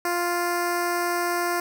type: tone with notch filter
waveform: 10% pulse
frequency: 349.2 Hz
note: F4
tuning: in tune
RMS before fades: -25 dBFS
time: 0.05-1.6 s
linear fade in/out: 2 ms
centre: 3300 Hz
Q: 0.93
effects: none